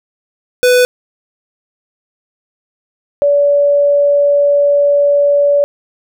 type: tone pair in turn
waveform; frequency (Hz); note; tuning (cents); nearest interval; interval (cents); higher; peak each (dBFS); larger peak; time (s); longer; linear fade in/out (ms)
square / sine; 496.9 / 573.5; B4 / D5; +11 / -41; major second; 248; second; -7; neither; 0.63-0.85 / 3.22-5.64; second; 0
effects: none